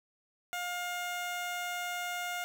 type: tone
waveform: 15% pulse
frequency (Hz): 710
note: F5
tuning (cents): +28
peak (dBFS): -28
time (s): 0.53-2.44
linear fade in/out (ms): 0
effects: none